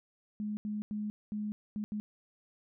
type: tone bursts at uneven times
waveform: sine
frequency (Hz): 210.3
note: G#3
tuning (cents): +22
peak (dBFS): -33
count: 6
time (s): 0.4-0.57 / 0.65-0.82 / 0.91-1.1 / 1.32-1.52 / 1.76-1.84 / 1.92-2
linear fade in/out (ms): 0
effects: none